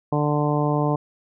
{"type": "harmonic tone", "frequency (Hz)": 148, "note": "D3", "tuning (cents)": 14, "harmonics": [1, 2, 3, 4, 5, 6, 7], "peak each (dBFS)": [-22, -25, -27, -28, -29, -30, -30], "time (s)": [0.12, 0.96], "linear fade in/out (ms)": 5, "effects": []}